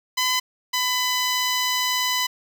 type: tone pair in turn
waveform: 10% pulse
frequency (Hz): 1011 / 1001.7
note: B5 / B5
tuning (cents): +40 / +24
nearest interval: unison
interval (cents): 16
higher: first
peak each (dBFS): -11 / -12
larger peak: first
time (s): 0.17-0.4 / 0.73-2.27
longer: second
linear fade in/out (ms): 10
effects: none